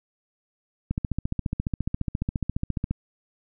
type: click train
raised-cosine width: 5 ms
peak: -13 dBFS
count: 30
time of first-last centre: 0.91-2.91 s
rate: 14.5 Hz
effects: none